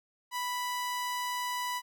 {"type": "tone", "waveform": "sawtooth", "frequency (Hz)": 987.8, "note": "B5", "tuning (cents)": 0, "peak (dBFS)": -28, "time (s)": [0.31, 1.82], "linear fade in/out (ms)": 50, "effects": []}